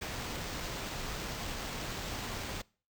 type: noise with sample-and-hold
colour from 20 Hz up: pink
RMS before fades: -39 dBFS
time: 0.01-2.62 s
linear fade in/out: 10 ms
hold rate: 11025 Hz
effects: noise-tail reverb RT60 0.4 s tail -24 dB re dry